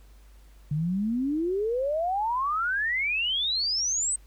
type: exponential sweep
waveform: sine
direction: up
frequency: 143.3 to 8372 Hz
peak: -24 dBFS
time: 0.71-4.16 s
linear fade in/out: 5 ms
effects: added 50 Hz sine -49 dBFS peak until 4.26 s + pink hiss -62 dBFS RMS until 4.26 s